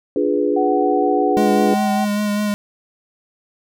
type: chord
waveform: sine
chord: D diminished seventh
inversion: none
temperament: equal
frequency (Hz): 293.7 / 349.2 / 415.3 / 493.9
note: D4 / F4 / Ab4 / Cb5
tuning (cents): 0 / 0 / 0 / 0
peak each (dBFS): -20 / -22 / -19 / -22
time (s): 0.16-1.74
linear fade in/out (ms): 2
type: tone with pitch glide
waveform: sine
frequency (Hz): 748 to 762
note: F#5 to G5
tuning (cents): +19 to -49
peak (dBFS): -19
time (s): 0.56-2.05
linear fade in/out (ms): 10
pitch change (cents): +32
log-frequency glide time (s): 1.67-1.74
type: tone with vibrato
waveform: square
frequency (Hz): 207.7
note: G#3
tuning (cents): 0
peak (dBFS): -18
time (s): 1.37-2.54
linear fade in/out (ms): 0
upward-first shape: sine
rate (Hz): 5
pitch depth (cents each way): 20
effects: none